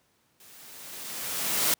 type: noise with level ramp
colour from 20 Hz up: white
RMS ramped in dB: -53 to -23 dBFS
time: 0.4-1.74 s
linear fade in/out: 2 ms
effects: pink hiss -68 dBFS RMS until 1.79 s + high-pass 100 Hz 12 dB/octave